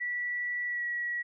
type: tone with pitch glide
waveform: sine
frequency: 1952 to 1924 Hz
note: B6 to B6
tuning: -21 to -46 cents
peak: -30 dBFS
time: 0-1.23 s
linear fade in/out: 20 ms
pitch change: -25 cents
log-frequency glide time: 0.66-0.84 s
effects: none